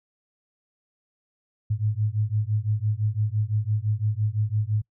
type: beating tone pair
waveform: sine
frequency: 103.83 / 109.73 Hz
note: G#2 / A2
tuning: 0 / -4 cents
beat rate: 5.9 Hz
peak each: -25 dBFS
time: 1.7-4.82 s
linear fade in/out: 10 ms
effects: noise-tail reverb RT60 0.1 s tail -25 dB re dry